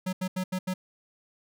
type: tone bursts at uneven times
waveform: square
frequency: 185 Hz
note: F#3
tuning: in tune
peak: -28 dBFS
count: 5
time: 0.06-0.13 / 0.21-0.28 / 0.36-0.44 / 0.52-0.59 / 0.67-0.74 s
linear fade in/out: 10 ms
effects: none